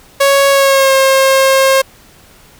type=tone with pitch glide; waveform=sawtooth; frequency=554.4 to 535.5 Hz; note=C#5 to C5; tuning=0 to +40 cents; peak=-3 dBFS; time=0.2-1.82 s; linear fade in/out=10 ms; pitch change=-60 cents; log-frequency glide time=0.5-0.93 s; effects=pink hiss -43 dBFS RMS until 2.59 s